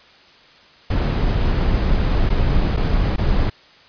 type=noise with dropouts; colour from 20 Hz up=brown; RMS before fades=-17 dBFS; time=0.9-3.5 s; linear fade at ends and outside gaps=5 ms; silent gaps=2.293-2.3 / 2.766-2.771 / 3.162-3.181 s; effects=white hiss -48 dBFS RMS until 3.88 s + resampled to 11025 Hz